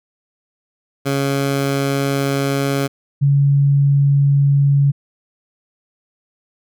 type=tone pair in turn; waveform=15% pulse / sine; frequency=138.59 / 140.69 Hz; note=C#3 / C#3; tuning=0 / +26 cents; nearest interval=unison; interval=26 cents; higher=second; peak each=-10 dBFS; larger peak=neither; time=1.05-2.88 / 3.21-4.92 s; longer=first; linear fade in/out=20 ms; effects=none